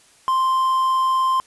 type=tone with quantisation; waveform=triangle; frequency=1046 Hz; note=C6; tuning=1 cent flat; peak=-14 dBFS; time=0.28-1.4 s; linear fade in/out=0 ms; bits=7; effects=white hiss -53 dBFS RMS until 1.46 s + resampled to 24000 Hz